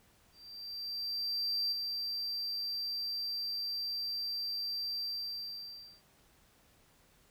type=tone with ADSR envelope; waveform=triangle; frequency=4699 Hz; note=D8; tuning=in tune; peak=-28 dBFS; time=0.32-6.02 s; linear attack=1400 ms; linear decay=7 ms; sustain=-5 dB; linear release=1000 ms; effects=tanh soft clip ceiling -24 dBFS + pink hiss -66 dBFS RMS until 7.3 s